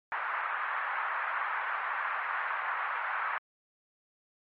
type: band-pass noise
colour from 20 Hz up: pink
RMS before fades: -33 dBFS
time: 0.12-3.38 s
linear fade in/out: 0 ms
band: 1000 to 1800 Hz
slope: 24 dB/octave
effects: low-pass 3000 Hz 12 dB/octave + MP3 32 kbps